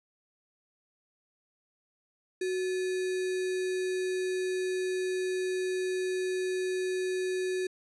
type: tone with sample-and-hold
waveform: sine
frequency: 370 Hz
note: F#4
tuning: in tune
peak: -28 dBFS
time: 2.41-7.67 s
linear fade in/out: 5 ms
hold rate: 2100 Hz
effects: resampled to 24000 Hz